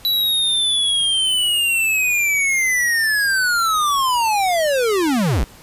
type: linear sweep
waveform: square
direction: down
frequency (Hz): 3951 to 41.2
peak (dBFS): -16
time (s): 0.05-5.44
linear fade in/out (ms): 0
effects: pink hiss -44 dBFS RMS until 5.62 s + resampled to 32000 Hz